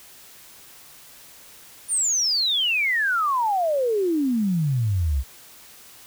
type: exponential sweep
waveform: sine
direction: down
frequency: 9397 to 62.2 Hz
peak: -19 dBFS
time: 1.88-5.24 s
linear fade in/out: 50 ms
effects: white hiss -47 dBFS RMS until 6.06 s